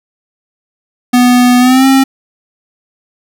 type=tone with pitch glide; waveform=square; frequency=246.9 to 267.7 Hz; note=B3 to C4; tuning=0 to +40 cents; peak=-5 dBFS; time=1.13-2.04 s; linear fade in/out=10 ms; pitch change=+140 cents; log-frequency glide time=1.59-1.86 s; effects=none